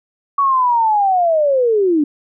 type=linear sweep; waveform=sine; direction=down; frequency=1133 to 282.5 Hz; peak=-11 dBFS; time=0.38-2.04 s; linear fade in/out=5 ms; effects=none